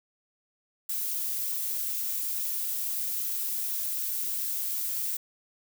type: noise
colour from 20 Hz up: violet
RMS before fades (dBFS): -31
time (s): 0.89-5.17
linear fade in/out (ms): 5
effects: none